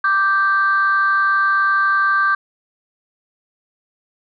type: tone pair together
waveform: sine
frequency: 1174.7 / 1568 Hz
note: D6 / G6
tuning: 0 / 0 cents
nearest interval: perfect fourth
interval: 500 cents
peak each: -15 dBFS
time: 0.04-2.35 s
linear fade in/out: 5 ms
effects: tanh soft clip ceiling -7 dBFS